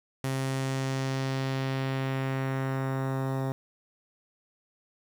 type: tone with low-pass filter sweep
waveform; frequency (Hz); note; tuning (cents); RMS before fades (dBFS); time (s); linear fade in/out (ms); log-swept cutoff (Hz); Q
sawtooth; 133.5; C3; +35; -30; 0.24-3.52; 0; 12000 to 910; 1.2
effects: 8-bit